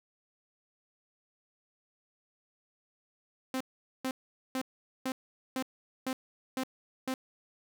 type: tone bursts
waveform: sawtooth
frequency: 260.7 Hz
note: C4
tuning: 6 cents flat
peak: -27 dBFS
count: 8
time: 3.54-7.14 s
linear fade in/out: 2 ms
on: 65 ms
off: 440 ms
effects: none